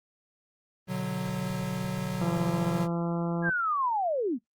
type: chord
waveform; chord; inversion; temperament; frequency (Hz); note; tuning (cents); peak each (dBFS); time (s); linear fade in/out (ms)
square; B minor; none; equal; 123.47 / 146.83 / 185; B2 / D3 / F#3; 0 / 0 / 0; -38 / -36 / -32; 0.87-2.88; 50
type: harmonic tone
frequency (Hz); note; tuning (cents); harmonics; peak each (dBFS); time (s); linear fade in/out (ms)
170; F3; -46; 1 / 2 / 3 / 4 / 5 / 6 / 7 / 8; -28 / -34 / -38 / -40 / -42 / -44 / -45 / -46; 2.21-3.5; 5
type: linear sweep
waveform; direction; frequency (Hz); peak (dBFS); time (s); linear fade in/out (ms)
sine; down; 1661.2 to 207.7; -25; 3.42-4.39; 50
effects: noise-tail reverb RT60 0.1 s tail -18 dB re dry + Opus 24 kbps